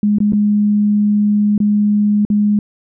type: tone with dropouts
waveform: sine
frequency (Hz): 207.7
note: G#3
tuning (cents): 0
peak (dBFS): -10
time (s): 0.03-2.59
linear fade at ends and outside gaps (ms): 2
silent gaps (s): 0.185-0.203 / 0.323-0.332 / 1.579-1.602 / 2.251-2.301
effects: none

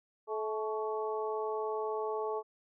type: harmonic tone with a mistuned harmonic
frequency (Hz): 216.4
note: A3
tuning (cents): -29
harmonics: 2 / 3 / 4 / 5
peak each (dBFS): -34 / -42 / -39 / -41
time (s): 0.27-2.43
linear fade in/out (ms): 50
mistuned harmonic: 5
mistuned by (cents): +52
effects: none

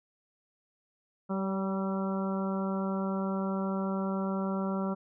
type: harmonic tone with a mistuned harmonic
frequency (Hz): 193.2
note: G3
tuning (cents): -25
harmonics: 1 / 2 / 3 / 4 / 5 / 6 / 7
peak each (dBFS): -30 / -38 / -38 / -44 / -42 / -44 / -42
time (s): 1.29-4.95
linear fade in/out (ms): 20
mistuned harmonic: 3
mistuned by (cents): -17
effects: none

